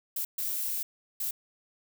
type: noise bursts at uneven times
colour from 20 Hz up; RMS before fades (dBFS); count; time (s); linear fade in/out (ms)
violet; -32; 3; 0.16-0.25 / 0.38-0.83 / 1.2-1.31; 5
effects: none